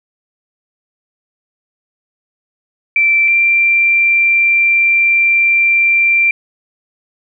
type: tone pair in turn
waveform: sine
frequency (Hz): 2338 / 2361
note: D7 / D7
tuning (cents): -8 / +9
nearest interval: unison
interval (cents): 17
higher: second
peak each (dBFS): -8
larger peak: neither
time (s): 2.96-3.28 / 3.28-6.31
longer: second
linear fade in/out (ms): 2
effects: none